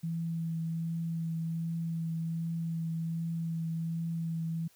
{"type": "tone with vibrato", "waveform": "sine", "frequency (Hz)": 164.81, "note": "E3", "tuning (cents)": 0, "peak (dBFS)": -31, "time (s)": [0.03, 4.68], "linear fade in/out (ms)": 10, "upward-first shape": "triangle", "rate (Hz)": 1.3, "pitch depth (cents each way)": 16, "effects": ["white hiss -64 dBFS RMS until 4.75 s"]}